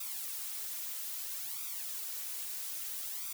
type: noise with flanger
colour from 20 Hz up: blue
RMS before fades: -40 dBFS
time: 0-3.33 s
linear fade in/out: 5 ms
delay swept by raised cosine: 0.83 to 4.23 ms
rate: 0.61 Hz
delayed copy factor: +0.75
effects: none